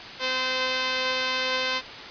5% pulse tone pair together, 257 / 516.2 Hz, C4 / C5, -31 / -23 cents, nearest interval octave, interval 1208 cents, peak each -23 / -12 dBFS, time 0.19-1.82 s, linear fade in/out 50 ms, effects white hiss -38 dBFS RMS until 2.1 s + resampled to 11025 Hz

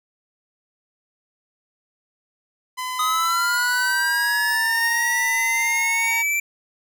sawtooth tone with pitch glide, 1014 to 919.2 Hz, B5 to A#5, +45 to -25 cents, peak -22 dBFS, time 2.77-6.23 s, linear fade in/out 20 ms, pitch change -170 cents, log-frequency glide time 3.11-4.94 s
square linear sweep, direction up, 1244.5 to 2349 Hz, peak -20 dBFS, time 2.99-6.4 s, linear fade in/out 5 ms
effects none

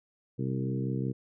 harmonic tone with a mistuned harmonic, 65.41 Hz, C2, in tune, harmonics 2 / 3 / 4 / 5 / 6 / 7, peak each -31 / -35 / -37 / -39 / -41 / -42 dBFS, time 0.38-1.13 s, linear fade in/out 20 ms, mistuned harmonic 2, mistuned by -19 cents, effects none

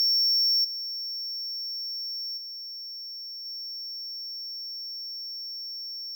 triangle tone with level steps, 5460 Hz, F8, 40 cents flat, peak -19 / -30 / -35 / -33 dBFS, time 0-6.15 s, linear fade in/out 0 ms, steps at 0.64 / 2.37 / 3.45 s, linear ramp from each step 10 ms, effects none

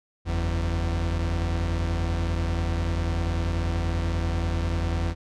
40% pulse tone pair together, 47.03 / 83.8 Hz, F#1 / E2, +29 / +29 cents, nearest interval minor seventh, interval 1000 cents, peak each -28 / -24 dBFS, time 0.25-5.15 s, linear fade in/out 50 ms, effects low-pass 6000 Hz 12 dB/octave

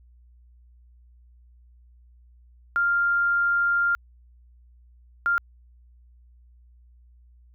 sine tone bursts at uneven times, 1396.9 Hz, F6, in tune, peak -19 dBFS, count 2, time 2.76-3.95 / 5.26-5.38 s, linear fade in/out 0 ms, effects added 60 Hz sine -51 dBFS peak until 7.54 s

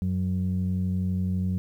sine tone pair together, 92.5 / 184.57 Hz, F#2 / F#3, 0 / -4 cents, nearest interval octave, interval 1196 cents, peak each -25 dBFS, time 0.02-1.58 s, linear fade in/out 0 ms, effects tanh soft clip ceiling -19 dBFS + 10-bit

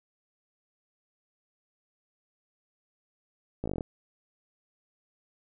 slowing click train, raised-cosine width 2 ms, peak -19 dBFS, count 9, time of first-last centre 3.64-3.808 s, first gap 17 ms, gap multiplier 1.06, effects none

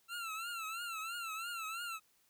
25% pulse tone with vibrato, 1349 Hz, E6, 40 cents sharp, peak -36 dBFS, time 0.08-2 s, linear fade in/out 50 ms, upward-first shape triangle, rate 3 Hz, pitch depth 110 cents each way, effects white hiss -72 dBFS RMS until 2.29 s

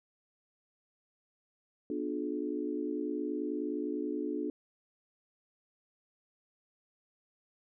sine chord, B diminished seventh, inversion none, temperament just, 246.9 / 296.3 / 355.6 / 426.7 Hz, B3 / D4 / F4 / Ab4, 0 / +15 / +31 / +47 cents, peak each -40 / -35 / -39 / -39 dBFS, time 1.9-4.5 s, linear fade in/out 2 ms, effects none

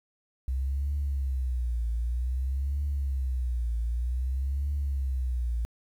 sine tone with vibrato, 64 Hz, C2, 38 cents flat, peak -25 dBFS, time 0.48-5.65 s, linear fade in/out 0 ms, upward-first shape triangle, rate 0.53 Hz, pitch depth 210 cents each way, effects tanh soft clip ceiling -22 dBFS + 10-bit

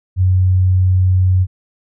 sine tone, 92.5 Hz, F#2, in tune, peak -9 dBFS, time 0.16-1.47 s, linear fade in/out 50 ms, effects none

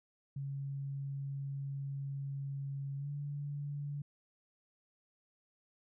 sine tone with pitch glide, 138.59 to 143.98 Hz, C#3 to D3, 0 to -34 cents, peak -37 dBFS, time 0.36-4.02 s, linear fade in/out 5 ms, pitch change +66 cents, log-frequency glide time 2.97-3.09 s, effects none

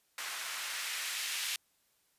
blue noise with band-pass filter sweep, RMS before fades -38 dBFS, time 0.18-1.56 s, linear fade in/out 2 ms, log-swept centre 1300 to 2600 Hz, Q 1.1, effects white hiss -73 dBFS RMS until 2.18 s + resampled to 32000 Hz

